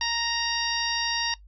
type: harmonic tone with a mistuned harmonic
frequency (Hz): 932.3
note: A#5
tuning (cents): 0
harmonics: 1 / 2 / 3 / 4 / 5 / 6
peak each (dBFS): -32 / -32 / -32 / -32 / -32 / -32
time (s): 0.01-1.34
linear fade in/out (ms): 2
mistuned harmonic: 5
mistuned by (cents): +16
effects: noise-tail reverb RT60 0.1 s tail -18 dB re dry + added 50 Hz sine -47 dBFS peak until 1.47 s